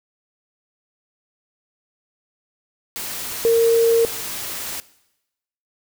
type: tone in noise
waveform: sine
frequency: 460 Hz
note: A#4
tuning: 23 cents flat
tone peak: -12 dBFS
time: 3.45-4.05 s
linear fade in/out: 0 ms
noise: white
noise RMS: -29 dBFS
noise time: 2.96-4.8 s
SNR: +14 dB
effects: noise-tail reverb RT60 0.9 s tail -19 dB re dry